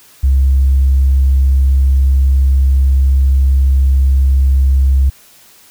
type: tone with tanh clipping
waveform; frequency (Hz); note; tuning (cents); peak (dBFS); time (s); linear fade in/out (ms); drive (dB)
triangle; 67.2; C2; +47; -7; 0.23-5.1; 10; 5
effects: white hiss -44 dBFS RMS until 5.7 s